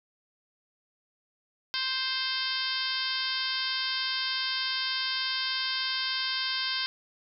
harmonic tone, 523.3 Hz, C5, in tune, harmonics 2 / 3 / 4 / 5 / 6 / 7 / 8 / 9 / 10, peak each -40 / -36 / -39 / -40 / -35 / -36 / -38 / -34 / -38 dBFS, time 1.74-6.86 s, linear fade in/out 0 ms, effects none

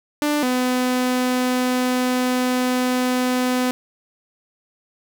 sawtooth tone pair in turn, 295.8 / 251.9 Hz, D4 / B3, +13 / +34 cents, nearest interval minor third, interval 279 cents, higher first, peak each -14 dBFS, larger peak neither, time 0.22-0.43 / 0.43-3.71 s, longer second, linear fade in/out 0 ms, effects none

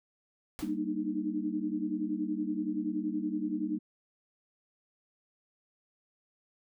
pink noise with exponential decay, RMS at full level -40 dBFS, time 0.59-0.79 s, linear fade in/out 0 ms, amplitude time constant 42 ms
sine chord, Eb major seventh, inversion first, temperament equal with one note detuned, 196 / 233.1 / 300.5 / 311.1 Hz, G3 / Bb3 / D4 / Eb4, 0 / 0 / +40 / 0 cents, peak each -38 / -38 / -35 / -34 dBFS, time 0.62-3.79 s, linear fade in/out 10 ms
effects none

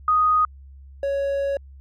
sine / triangle tone pair in turn, 1244.5 / 556.1 Hz, D#6 / C#5, 0 / +5 cents, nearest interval octave + major second, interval 1395 cents, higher first, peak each -15 / -19 dBFS, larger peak first, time 0.08-0.45 / 1.03-1.57 s, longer second, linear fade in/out 2 ms, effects added 68 Hz sine -41 dBFS peak until 1.8 s

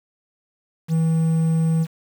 triangle tone with quantisation, 162.2 Hz, E3, 28 cents flat, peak -14 dBFS, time 0.88-1.87 s, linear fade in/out 50 ms, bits 7, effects none

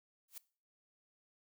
blue noise with exponential growth, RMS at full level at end -42 dBFS, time 0.28-0.38 s, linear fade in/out 5 ms, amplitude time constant 21 ms, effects noise-tail reverb RT60 0.4 s tail -20 dB re dry

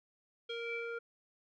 square tone with low-pass filter sweep, 466.2 Hz, A#4, in tune, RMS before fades -40 dBFS, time 0.49-0.99 s, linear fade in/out 10 ms, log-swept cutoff 3200 to 1700 Hz, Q 6.7, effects none

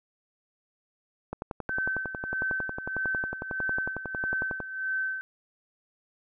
click train, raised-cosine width 1 ms, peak -19 dBFS, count 37, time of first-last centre 1.33-4.603 s, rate 11 Hz
sine tone with tremolo, 1539 Hz, G6, 32 cents flat, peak -26 dBFS, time 1.69-5.21 s, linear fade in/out 0 ms, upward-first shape sine, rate 1.6 Hz, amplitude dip 70%
effects none

